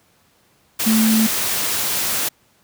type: tone in noise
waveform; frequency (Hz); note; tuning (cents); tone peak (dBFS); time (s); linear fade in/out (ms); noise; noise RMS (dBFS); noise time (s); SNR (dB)
sine; 220.9; A3; +7; -13; 0.86-1.27; 10; white; -21; 0.79-2.29; +5
effects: pink hiss -58 dBFS RMS until 2.63 s + high-pass 80 Hz 12 dB/octave